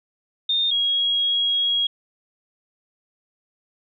sine tone pair in turn, 3646 / 3299 Hz, A#7 / G#7, -39 / -12 cents, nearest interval major second, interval 173 cents, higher first, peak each -18 dBFS, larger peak neither, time 0.49-0.71 / 0.71-1.87 s, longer second, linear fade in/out 5 ms, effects none

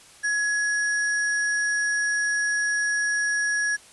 sine tone with sample-and-hold, 1681 Hz, G#6, 20 cents sharp, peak -21 dBFS, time 0.23-3.77 s, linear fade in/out 20 ms, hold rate 7350 Hz, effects white hiss -50 dBFS RMS until 3.92 s + resampled to 24000 Hz

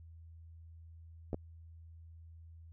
clicks, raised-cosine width 2 ms, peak -24 dBFS, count 2, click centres 1.331 / 1.344 s, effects added 82 Hz sine -51 dBFS peak until 2.72 s

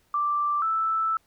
sine tone pair in turn, 1174.7 / 1318.6 Hz, D6 / E6, 0 / 0 cents, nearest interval major second, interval 200 cents, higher second, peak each -22 dBFS, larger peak neither, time 0.14-0.62 / 0.62-1.17 s, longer second, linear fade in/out 2 ms, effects pink hiss -66 dBFS RMS until 1.26 s

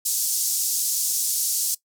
pink band-pass noise, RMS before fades -24 dBFS, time 0.05-1.75 s, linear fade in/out 10 ms, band 5700 to 15000 Hz, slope 24 dB/octave, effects noise-tail reverb RT60 0.1 s tail -19 dB re dry

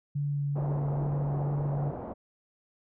sine tone with vibrato, 143.3 Hz, D3, 42 cents flat, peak -27 dBFS, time 0.15-1.91 s, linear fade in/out 10 ms, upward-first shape sine, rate 2.3 Hz, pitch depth 9 cents each way
white low-pass noise, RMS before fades -38 dBFS, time 0.55-2.14 s, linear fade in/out 20 ms, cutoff 770 Hz, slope 24 dB/octave
effects none

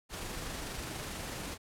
pink noise with amplitude modulation, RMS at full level -39 dBFS, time 0.09-1.58 s, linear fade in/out 50 ms, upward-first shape sine, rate 24.5 Hz, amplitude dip 25%, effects low-pass 12000 Hz 12 dB/octave

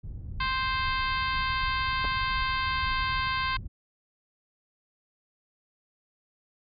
pink low-pass noise, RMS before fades -36 dBFS, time 0.03-3.68 s, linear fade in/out 10 ms, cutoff 100 Hz, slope 12 dB/octave
harmonic tone, 523.3 Hz, C5, in tune, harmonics 2 / 3 / 4 / 5 / 6 / 7 / 8 / 9, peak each -29 / -33 / -35 / -37 / -39 / -40 / -41 / -42 dBFS, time 0.4-3.57 s, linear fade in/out 5 ms
clicks, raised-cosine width 1 ms, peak -23 dBFS, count 2, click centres 2.044 / 2.051 s
effects none

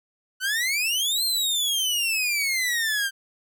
sawtooth exponential two-way sweep, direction up then down, 1477 to 4225 to 1562 Hz, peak -19 dBFS, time 0.4-3.11 s, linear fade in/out 50 ms, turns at 1.24 s, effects none

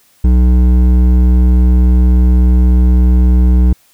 sine tone with hard clipping, 61.7 Hz, B1, 1 cent flat, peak -7 dBFS, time 0.24-3.73 s, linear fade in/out 5 ms, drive 10 dB, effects white hiss -51 dBFS RMS until 3.93 s

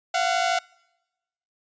sawtooth tone pair together, 687.2 / 740 Hz, F5 / F#5, -28 / 0 cents, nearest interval minor second, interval 128 cents, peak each -20 dBFS, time 0.14-0.59 s, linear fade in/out 5 ms, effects noise-tail reverb RT60 1.0 s tail -26 dB re dry + resampled to 16000 Hz

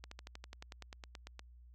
slowing click train, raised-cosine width 0.2 ms, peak -30 dBFS, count 15, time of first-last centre 0.04-1.394 s, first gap 74 ms, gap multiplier 1.04, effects added 60 Hz sine -55 dBFS peak until 1.74 s

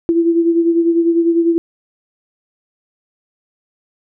sine beating tone pair, 334.9 / 344.9 Hz, E4 / F4, +27 / -22 cents, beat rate 10 Hz, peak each -11 / -19 dBFS, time 0.09-1.58 s, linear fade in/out 0 ms, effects none

